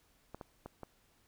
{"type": "clicks", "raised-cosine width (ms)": 1, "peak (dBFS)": -30, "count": 4, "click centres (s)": [0.346, 0.412, 0.66, 0.833], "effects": ["pink hiss -70 dBFS RMS until 1.27 s"]}